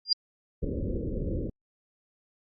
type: tone with exponential growth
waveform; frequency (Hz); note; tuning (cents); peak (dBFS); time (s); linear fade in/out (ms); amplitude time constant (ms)
sine; 4800; D8; +37; -16; 0.05-0.13; 5; 16
type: low-pass noise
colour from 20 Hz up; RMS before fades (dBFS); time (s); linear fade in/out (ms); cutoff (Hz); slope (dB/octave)
pink; -31; 0.62-1.5; 10; 550; 96
effects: Opus 48 kbps